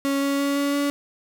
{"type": "tone with pitch steps", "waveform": "35% pulse", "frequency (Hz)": [277.2, 279.1, 281.1, 283, 285], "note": ["C#4", "C#4", "C#4", "C#4", "C#4"], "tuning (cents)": [0, 12, 24, 36, 48], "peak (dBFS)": -19, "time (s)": [0.05, 0.9], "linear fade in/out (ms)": 0, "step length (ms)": 170, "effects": []}